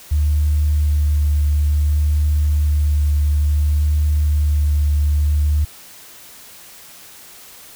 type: tone with vibrato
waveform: sine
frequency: 74.4 Hz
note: D2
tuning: 23 cents sharp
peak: -12 dBFS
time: 0.11-5.65 s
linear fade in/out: 10 ms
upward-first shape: triangle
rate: 0.57 Hz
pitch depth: 17 cents each way
effects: tanh soft clip ceiling -8 dBFS + white hiss -41 dBFS RMS until 7.75 s